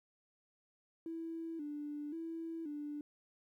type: tone with vibrato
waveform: triangle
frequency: 311.1 Hz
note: D#4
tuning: in tune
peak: -36 dBFS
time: 1.06-3.01 s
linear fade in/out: 2 ms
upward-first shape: square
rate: 0.94 Hz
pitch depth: 96 cents each way
effects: tanh soft clip ceiling -38 dBFS + 13-bit